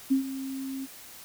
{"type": "tone with ADSR envelope", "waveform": "sine", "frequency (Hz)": 267.8, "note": "C4", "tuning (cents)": 40, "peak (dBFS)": -18, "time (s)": [0.1, 0.87], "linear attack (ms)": 19, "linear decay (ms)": 110, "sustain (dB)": -14, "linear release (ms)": 33, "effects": ["white hiss -47 dBFS RMS until 1.24 s"]}